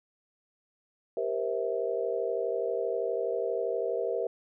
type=chord; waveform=sine; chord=C dominant seventh; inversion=second; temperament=just; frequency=392.4 / 470.9 / 523.3 / 654.1 Hz; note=G4 / Bb4 / C5 / E5; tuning=+2 / +18 / 0 / -14 cents; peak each=-34 / -31 / -35 / -34 dBFS; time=1.17-4.27 s; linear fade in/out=2 ms; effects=none